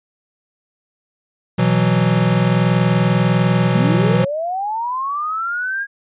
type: chord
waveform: square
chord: B suspended fourth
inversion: none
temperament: equal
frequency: 123.47 / 164.81 / 185 Hz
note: B2 / E3 / F#3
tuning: 0 / 0 / 0 cents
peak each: -18 dBFS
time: 1.58-4.25 s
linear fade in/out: 10 ms
type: linear sweep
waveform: sine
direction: up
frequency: 150.3 to 1647 Hz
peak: -19 dBFS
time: 3.67-5.87 s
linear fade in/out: 50 ms
effects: resampled to 8000 Hz